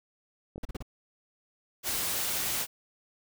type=clicks; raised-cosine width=2 ms; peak=-27 dBFS; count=2; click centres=0.559 / 0.58 s
type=noise bursts; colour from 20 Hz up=brown; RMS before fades=-34 dBFS; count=4; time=0.63-0.826 s; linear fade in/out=5 ms; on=22 ms; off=36 ms
type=noise; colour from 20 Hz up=white; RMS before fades=-31 dBFS; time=1.83-2.67 s; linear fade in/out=50 ms
effects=none